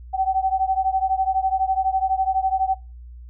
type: beating tone pair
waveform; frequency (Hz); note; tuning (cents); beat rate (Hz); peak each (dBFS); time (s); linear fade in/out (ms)
sine; 759 / 771; F#5 / G5; +44 / -29; 12; -21 / -22; 0.13-2.75; 20
effects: noise-tail reverb RT60 0.3 s tail -23 dB re dry + added 60 Hz sine -37 dBFS peak until 3.29 s